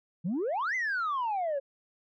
sine exponential two-way sweep, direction up then down, 155.56 to 2093 to 535 Hz, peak -26 dBFS, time 0.24-1.6 s, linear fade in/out 20 ms, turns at 0.75 s, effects tanh soft clip ceiling -26 dBFS

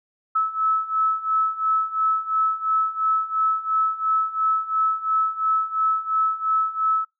sine beating tone pair, 1300 / 1302.9 Hz, E6 / E6, -24 / -21 cents, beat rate 2.9 Hz, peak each -24 / -21 dBFS, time 0.35-7.05 s, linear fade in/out 10 ms, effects noise-tail reverb RT60 0.2 s tail -26 dB re dry

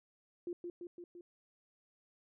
sine tone with echo, 349.2 Hz, F4, in tune, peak -37 dBFS, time 0.47-0.53 s, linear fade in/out 2 ms, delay 170 ms, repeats 4, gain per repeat -3 dB, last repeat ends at 1.21 s, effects none

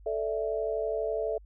sine chord, A suspended fourth, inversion none, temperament equal, 440 / 587.3 / 659.3 Hz, A4 / D5 / E5, 0 / 0 / 0 cents, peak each -31 / -34 / -32 dBFS, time 0.06-1.38 s, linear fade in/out 5 ms, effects added 50 Hz sine -49 dBFS peak until 1.45 s

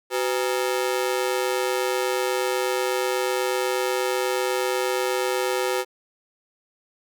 sawtooth ring-modulated tone, 439.9 Hz, A4, in tune, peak -15 dBFS, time 0.1-5.85 s, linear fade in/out 50 ms, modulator 64.1 Hz, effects none

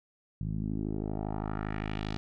10% pulse tone with low-pass filter sweep, 52.5 Hz, G#1, 19 cents sharp, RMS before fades -34 dBFS, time 0.41-2.17 s, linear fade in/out 0 ms, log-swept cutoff 140 to 4600 Hz, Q 1.9, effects none

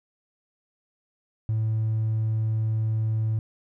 triangle tone, 110 Hz, A2, in tune, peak -19 dBFS, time 1.49-3.39 s, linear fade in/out 0 ms, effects tanh soft clip ceiling -18 dBFS

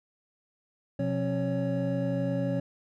triangle tone cluster, 126.2 / 177.5 / 271.5 / 560 Hz, B2 / F3 / C#4 / C#5, +38 / +28 / -36 / +18 cents, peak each -30 dBFS, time 0.99-2.6 s, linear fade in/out 5 ms, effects none

